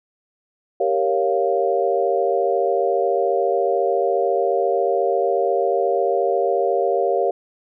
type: chord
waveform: sine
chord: G half-diminished seventh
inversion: none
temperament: equal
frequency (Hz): 392 / 466.2 / 554.4 / 698.5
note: G4 / Bb4 / Db5 / F5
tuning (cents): 0 / 0 / 0 / 0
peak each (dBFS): -22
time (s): 0.8-7.31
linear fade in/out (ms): 5
effects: none